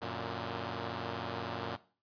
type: chord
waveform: 5% pulse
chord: Gb augmented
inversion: none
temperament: equal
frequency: 92.5 / 116.54 / 146.83 Hz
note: Gb2 / Bb2 / D3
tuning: 0 / 0 / 0 cents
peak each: -29 / -28 / -34 dBFS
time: 0.01-1.77 s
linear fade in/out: 20 ms
effects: noise-tail reverb RT60 0.4 s tail -18 dB re dry + resampled to 11025 Hz